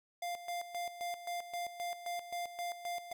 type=tone with tremolo; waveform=square; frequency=698.5 Hz; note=F5; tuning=in tune; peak=-37 dBFS; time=0.22-3.13 s; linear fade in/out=5 ms; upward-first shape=square; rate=3.8 Hz; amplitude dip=70%; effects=none